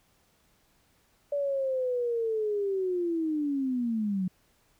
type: linear sweep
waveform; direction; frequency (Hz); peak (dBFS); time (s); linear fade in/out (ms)
sine; down; 578 to 180; -26; 1.32-4.28; 5
effects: pink hiss -67 dBFS RMS until 4.79 s